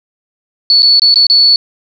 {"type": "tone with dropouts", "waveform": "sine", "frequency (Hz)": 4435, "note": "C#8", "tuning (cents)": 0, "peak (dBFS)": -4, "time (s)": [0.7, 1.56], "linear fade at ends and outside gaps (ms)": 1, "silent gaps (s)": [[0.822, 0.829], [0.996, 1.019], [1.142, 1.158], [1.268, 1.299]], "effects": ["7-bit"]}